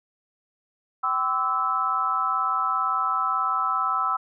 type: tone cluster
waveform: sine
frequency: 772 / 1026 / 1144 / 1309 Hz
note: G5 / C6 / D6 / E6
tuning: -27 / -34 / -46 / -13 cents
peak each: -31 / -29 / -31 / -23 dBFS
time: 1.03-4.17 s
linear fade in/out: 10 ms
effects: none